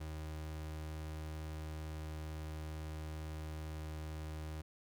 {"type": "tone", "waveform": "35% pulse", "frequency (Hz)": 77.78, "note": "D#2", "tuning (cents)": 0, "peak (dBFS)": -40, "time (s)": [0, 4.62], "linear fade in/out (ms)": 10, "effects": []}